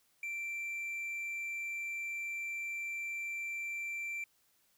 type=tone; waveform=triangle; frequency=2349 Hz; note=D7; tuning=in tune; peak=-35 dBFS; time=0.23-4.24 s; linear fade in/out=2 ms; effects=white hiss -72 dBFS RMS until 4.77 s